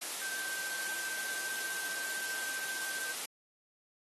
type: tone in noise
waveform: sine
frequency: 1558 Hz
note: G6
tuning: 11 cents flat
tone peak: -39 dBFS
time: 0.21-3.13 s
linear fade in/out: 10 ms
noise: white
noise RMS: -39 dBFS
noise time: 0.01-3.26 s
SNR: -3 dB
effects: high-pass 300 Hz 12 dB/octave + AAC 32 kbps